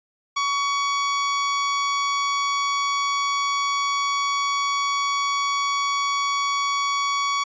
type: tone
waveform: sawtooth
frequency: 1125 Hz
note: C#6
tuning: 25 cents sharp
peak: -17 dBFS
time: 0.36-7.44 s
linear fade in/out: 10 ms
effects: resampled to 16000 Hz